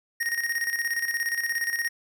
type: tone with tremolo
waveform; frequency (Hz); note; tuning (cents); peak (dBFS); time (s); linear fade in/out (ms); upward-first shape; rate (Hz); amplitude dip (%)
square; 1864.7; A#6; 0; -24; 0.2-1.89; 10; square; 17; 60
effects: none